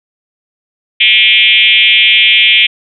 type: tone with frequency modulation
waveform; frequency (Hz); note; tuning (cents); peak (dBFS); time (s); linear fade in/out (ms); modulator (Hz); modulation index
sine; 2802; F7; +5; -4; 1-2.67; 10; 214; 3
effects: none